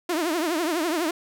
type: tone with vibrato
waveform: sawtooth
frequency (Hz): 329.6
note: E4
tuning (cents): 0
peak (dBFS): -19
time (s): 0.09-1.11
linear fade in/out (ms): 5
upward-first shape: triangle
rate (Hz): 12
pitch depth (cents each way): 190
effects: none